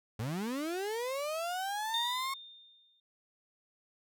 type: linear sweep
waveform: 35% pulse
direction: up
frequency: 101 to 1093 Hz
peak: -32 dBFS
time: 0.19-2.34 s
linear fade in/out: 5 ms
type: tone with exponential decay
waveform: sine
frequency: 3629 Hz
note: A#7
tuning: 47 cents flat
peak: -29 dBFS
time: 1.94-3 s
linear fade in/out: 2 ms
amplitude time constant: 230 ms
effects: none